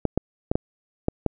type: clicks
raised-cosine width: 2 ms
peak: -7 dBFS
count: 6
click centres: 0.053 / 0.176 / 0.515 / 0.555 / 1.084 / 1.263 s
effects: none